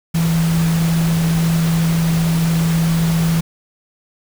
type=tone in noise; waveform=sine; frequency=164.8 Hz; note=E3; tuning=in tune; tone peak=-13 dBFS; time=0.14-3.41 s; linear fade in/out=10 ms; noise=pink; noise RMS=-26 dBFS; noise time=0.14-3.41 s; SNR=+10 dB; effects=none